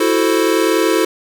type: chord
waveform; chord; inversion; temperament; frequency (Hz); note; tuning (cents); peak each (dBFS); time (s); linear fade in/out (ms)
square; F# half-diminished seventh; third; equal; 329.6 / 370 / 440 / 523.3; E4 / F#4 / A4 / C5; 0 / 0 / 0 / 0; -17 / -19 / -18 / -22; 0-1.05; 5
effects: none